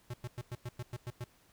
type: tone bursts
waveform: square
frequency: 121.7 Hz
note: B2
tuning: 25 cents flat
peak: -38 dBFS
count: 9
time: 0.1-1.242 s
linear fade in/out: 5 ms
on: 38 ms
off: 100 ms
effects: pink hiss -66 dBFS RMS until 1.52 s